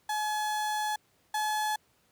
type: tone pair in turn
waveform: 35% pulse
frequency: 850 / 853.8 Hz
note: G#5 / G#5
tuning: +40 / +48 cents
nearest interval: unison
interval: 8 cents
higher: second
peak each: -27 / -26 dBFS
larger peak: second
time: 0.09-0.96 / 1.34-1.76 s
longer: first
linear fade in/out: 5 ms
effects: pink hiss -68 dBFS RMS until 2.11 s + high-pass 80 Hz 12 dB/octave